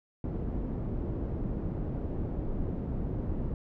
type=low-pass noise; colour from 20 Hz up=pink; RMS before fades=-33 dBFS; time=0.24-3.54 s; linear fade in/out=2 ms; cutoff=360 Hz; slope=12 dB/octave; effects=none